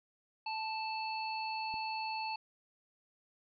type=harmonic tone; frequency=880 Hz; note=A5; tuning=in tune; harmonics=1 / 3 / 5; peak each=-37 / -42 / -44 dBFS; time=0.46-2.36 s; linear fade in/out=5 ms
type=click; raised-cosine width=3 ms; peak=-39 dBFS; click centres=1.741 s
effects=none